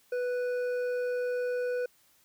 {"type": "tone with hard clipping", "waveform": "sine", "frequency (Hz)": 493.9, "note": "B4", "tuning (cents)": 0, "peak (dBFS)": -30, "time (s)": [0.12, 1.86], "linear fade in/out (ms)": 5, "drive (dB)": 7, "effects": ["white hiss -65 dBFS RMS until 2.24 s"]}